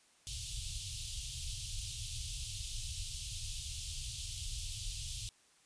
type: band-stop noise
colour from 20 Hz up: pink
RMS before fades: -41 dBFS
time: 0.27-5.29 s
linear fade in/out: 0 ms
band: 120 to 2900 Hz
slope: 48 dB/octave
effects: white hiss -67 dBFS RMS until 5.65 s + resampled to 22050 Hz